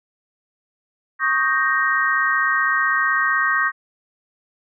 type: chord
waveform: sine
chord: Eb dominant seventh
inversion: third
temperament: equal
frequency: 1108.7 / 1244.5 / 1568 / 1864.7 Hz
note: Db6 / Eb6 / G6 / Bb6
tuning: 0 / 0 / 0 / 0 cents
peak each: -23 / -24 / -21 / -20 dBFS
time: 1.19-3.72 s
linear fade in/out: 50 ms
effects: none